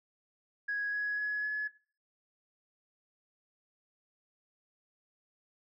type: tone with pitch steps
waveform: sine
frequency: 1661.2 / 1674.7 / 1688.3 / 1702 Hz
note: G#6 / G#6 / G#6 / G#6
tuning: 0 / +14 / +28 / +42 cents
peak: -30 dBFS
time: 0.68-1.68 s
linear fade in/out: 10 ms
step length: 250 ms
effects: noise-tail reverb RT60 0.4 s tail -18 dB re dry + tanh soft clip ceiling -26 dBFS